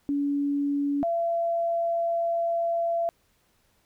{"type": "tone pair in turn", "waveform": "sine", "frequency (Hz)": [284.6, 676.9], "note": ["C#4", "E5"], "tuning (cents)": [46, 46], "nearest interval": "octave + minor third", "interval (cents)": 1500, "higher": "second", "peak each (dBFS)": -23, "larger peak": "neither", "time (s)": [[0.09, 1.03], [1.03, 3.09]], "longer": "second", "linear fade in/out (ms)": 0, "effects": ["pink hiss -67 dBFS RMS until 3.85 s"]}